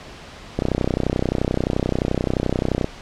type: click train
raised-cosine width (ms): 2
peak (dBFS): -6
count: 72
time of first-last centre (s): 0.59-2.844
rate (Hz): 31.5
effects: pink hiss -39 dBFS RMS until 3.01 s + low-pass 5000 Hz 12 dB/octave